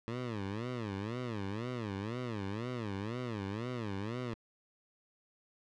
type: tone with vibrato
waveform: 15% pulse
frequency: 110.7 Hz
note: A2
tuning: 11 cents sharp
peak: -30 dBFS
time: 0.08-4.34 s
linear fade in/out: 0 ms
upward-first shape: sine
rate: 2 Hz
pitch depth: 230 cents each way
effects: low-pass 4000 Hz 12 dB/octave